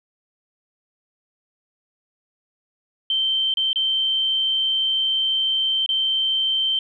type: tone with dropouts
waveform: sine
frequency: 3117 Hz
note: G7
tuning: 11 cents flat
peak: -18 dBFS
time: 3.1-6.79 s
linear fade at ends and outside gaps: 2 ms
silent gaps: 3.54-3.571 / 3.731-3.758 / 5.862-5.89 s
effects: 10-bit